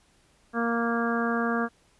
harmonic tone, 233.1 Hz, A#3, in tune, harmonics 1 / 2 / 3 / 4 / 5 / 6 / 7, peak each -27 / -31 / -33 / -40 / -32 / -34 / -33 dBFS, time 0.53-1.69 s, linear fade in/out 50 ms, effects pink hiss -63 dBFS RMS until 1.99 s + resampled to 24000 Hz

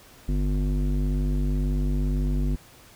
square tone with low-pass filter, 49 Hz, G1, in tune, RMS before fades -24 dBFS, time 0.28-2.56 s, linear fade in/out 10 ms, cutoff 260 Hz, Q 1.8, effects pink hiss -51 dBFS RMS until 2.95 s

